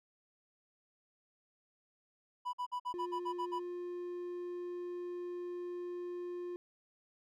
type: tone bursts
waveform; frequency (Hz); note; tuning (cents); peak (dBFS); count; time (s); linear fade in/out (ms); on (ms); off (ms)
triangle; 987.8; B5; 0; -33; 9; 2.45-3.597; 20; 83; 50
type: tone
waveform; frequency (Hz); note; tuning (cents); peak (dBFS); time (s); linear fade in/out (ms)
triangle; 353.6; F4; +22; -37; 2.94-6.56; 0
effects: none